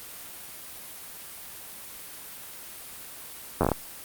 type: slowing click train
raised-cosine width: 1 ms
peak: -8 dBFS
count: 7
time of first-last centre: 3.61-3.717 s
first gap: 10 ms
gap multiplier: 1.23
effects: white hiss -42 dBFS RMS until 4.04 s + Opus 32 kbps